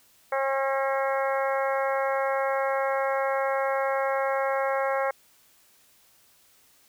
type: harmonic tone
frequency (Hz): 270.5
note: C#4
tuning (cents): -42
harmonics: 2 / 3 / 4 / 5 / 6 / 7 / 8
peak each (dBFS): -26 / -30 / -32 / -34 / -36 / -37 / -38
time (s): 0.32-5.11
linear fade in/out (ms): 5
effects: white hiss -60 dBFS RMS until 6.88 s